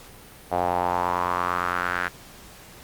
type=tone with band-pass filter sweep; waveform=sawtooth; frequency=88.9 Hz; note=F2; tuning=31 cents sharp; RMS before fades=-25 dBFS; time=0.51-2.09 s; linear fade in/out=20 ms; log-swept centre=720 to 1600 Hz; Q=3.9; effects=pink hiss -46 dBFS RMS until 2.83 s + Opus 48 kbps